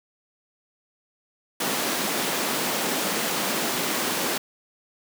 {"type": "high-pass noise", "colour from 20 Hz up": "pink", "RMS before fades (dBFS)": -26, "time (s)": [1.6, 4.38], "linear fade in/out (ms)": 5, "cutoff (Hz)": 200, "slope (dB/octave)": 24, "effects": []}